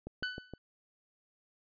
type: click train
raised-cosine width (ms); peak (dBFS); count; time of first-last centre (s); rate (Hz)
2; -28; 4; 0.07-0.537; 6.43
type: tone with exponential decay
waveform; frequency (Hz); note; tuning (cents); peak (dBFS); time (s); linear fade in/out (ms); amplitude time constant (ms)
sawtooth; 1497; F#6; +20; -27; 0.23-0.58; 1; 76
effects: resampled to 11025 Hz